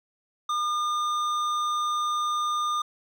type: tone with hard clipping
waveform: sine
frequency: 1210 Hz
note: D#6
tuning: 49 cents flat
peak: -26 dBFS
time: 0.49-2.82 s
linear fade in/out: 5 ms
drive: 10 dB
effects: none